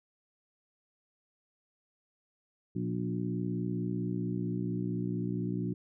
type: harmonic tone with a mistuned harmonic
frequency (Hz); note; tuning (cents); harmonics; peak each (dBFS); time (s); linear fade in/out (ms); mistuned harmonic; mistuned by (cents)
60.2; B1; -44; 2 / 3 / 4 / 5 / 6; -36 / -34 / -40 / -38 / -41; 2.75-5.74; 10; 5; -25
effects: none